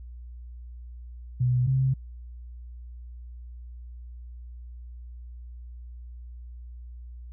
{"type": "tone pair in turn", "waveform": "sine", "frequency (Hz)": [124.9, 132.33], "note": ["B2", "C3"], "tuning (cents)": [20, 20], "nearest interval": "minor second", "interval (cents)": 100, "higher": "second", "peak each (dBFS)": [-20, -20], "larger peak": "neither", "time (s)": [[1.4, 1.67], [1.67, 1.94]], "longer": "neither", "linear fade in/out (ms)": 10, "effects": ["added 60 Hz sine -39 dBFS peak until 7.32 s"]}